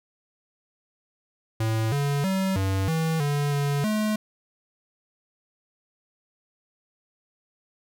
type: tone with pitch steps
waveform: square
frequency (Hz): 111.2 / 142.4 / 191 / 96.2 / 161.5 / 144.4 / 142.7 / 214.1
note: A2 / C#3 / G3 / G2 / E3 / D3 / D3 / A3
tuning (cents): +19 / +47 / -45 / -32 / -35 / -29 / -49 / -47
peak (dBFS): -23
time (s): 1.6-4.16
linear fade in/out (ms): 5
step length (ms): 320
effects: none